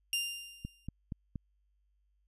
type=tone with exponential decay; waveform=sawtooth; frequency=2794 Hz; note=F7; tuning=in tune; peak=-25 dBFS; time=0.13-0.87 s; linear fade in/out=1 ms; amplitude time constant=160 ms
type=click train; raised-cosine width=5 ms; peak=-26 dBFS; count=4; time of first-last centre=0.65-1.358 s; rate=4.24 Hz
effects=added 50 Hz sine -70 dBFS peak until 2.27 s + resampled to 32000 Hz